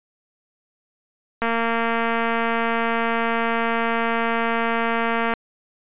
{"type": "click train", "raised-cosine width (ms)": 0.5, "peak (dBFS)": -8, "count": 902, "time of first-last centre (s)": [1.42, 5.337], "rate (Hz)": 230, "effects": ["resampled to 8000 Hz"]}